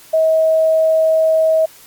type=tone; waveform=sine; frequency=639 Hz; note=D#5; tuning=46 cents sharp; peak=-10 dBFS; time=0.13-1.66 s; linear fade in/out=10 ms; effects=white hiss -43 dBFS RMS until 1.86 s + Opus 48 kbps